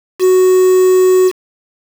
triangle tone with quantisation, 370.4 Hz, F#4, 2 cents sharp, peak -4 dBFS, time 0.19-1.32 s, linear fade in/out 50 ms, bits 4, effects none

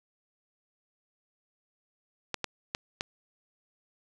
clicks, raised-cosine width 0.2 ms, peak -13 dBFS, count 4, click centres 2.343 / 2.443 / 2.749 / 3.009 s, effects none

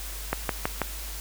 click train, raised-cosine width 0.5 ms, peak -9 dBFS, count 4, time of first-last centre 0.33-0.817 s, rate 6.16 Hz, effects added 50 Hz sine -36 dBFS peak until 1.2 s + white hiss -39 dBFS RMS until 1.2 s

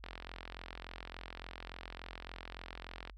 click train, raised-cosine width 0.3 ms, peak -28 dBFS, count 134, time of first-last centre 0.04-3.097 s, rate 43.5 Hz, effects added 48 Hz sine -50 dBFS peak until 3.17 s

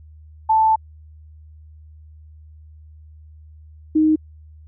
sine tone pair in turn, 880 / 311.1 Hz, A5 / D#4, 0 / 0 cents, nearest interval octave + tritone, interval 1800 cents, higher first, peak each -12 dBFS, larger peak neither, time 0.49-0.76 / 3.95-4.16 s, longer first, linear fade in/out 10 ms, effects added 77 Hz sine -41 dBFS peak until 4.67 s

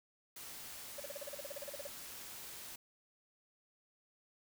white noise, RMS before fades -49 dBFS, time 0.36-2.76 s, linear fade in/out 5 ms
triangle tone bursts, 571 Hz, D5, 49 cents flat, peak -39 dBFS, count 16, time 0.98-1.871 s, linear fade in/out 5 ms, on 21 ms, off 37 ms
effects none

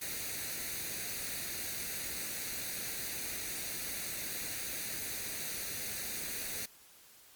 white noise with comb filter, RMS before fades -39 dBFS, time 0.01-6.66 s, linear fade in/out 10 ms, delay 0.47 ms, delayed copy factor +0.6, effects white hiss -59 dBFS RMS until 7.35 s + Opus 48 kbps

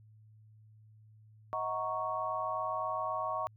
sine chord, D# minor seventh, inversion none, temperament equal with one note detuned, 632.4 / 740 / 932.3 / 1108.7 Hz, D#5 / F#5 / A#5 / C#6, +28 / 0 / 0 / 0 cents, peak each -38 / -40 / -40 / -35 dBFS, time 1.53-3.47 s, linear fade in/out 0 ms, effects added 108 Hz sine -56 dBFS peak until 3.56 s

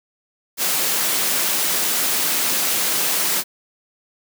white high-pass noise, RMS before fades -20 dBFS, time 0.57-3.44 s, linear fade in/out 50 ms, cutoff 160 Hz, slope 24 dB/octave, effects none

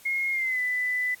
sine tone with pitch glide, 2151 to 1995.4 Hz, C7 to B6, +47 to +17 cents, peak -24 dBFS, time 0.05-1.15 s, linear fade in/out 10 ms, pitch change -130 cents, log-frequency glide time 0.31-0.6 s, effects white hiss -52 dBFS RMS until 1.2 s + AAC 64 kbps

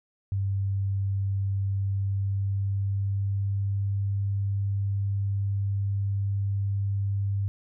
sine tone with pitch glide, 98.1 to 99.41 Hz, G2 to G2, +2 to +25 cents, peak -24 dBFS, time 0.32-7.48 s, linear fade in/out 0 ms, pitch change +23 cents, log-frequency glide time 1.75-3.94 s, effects none

